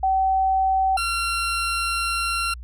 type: tone pair in turn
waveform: sine / 20% pulse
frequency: 765 / 1369.8 Hz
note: G5 / F6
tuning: -42 / -34 cents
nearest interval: minor seventh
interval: 1008 cents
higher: second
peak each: -17 dBFS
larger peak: neither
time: 0.03-0.97 / 0.97-2.54 s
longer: second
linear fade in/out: 5 ms
effects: added 60 Hz sine -34 dBFS peak until 2.63 s + resampled to 32000 Hz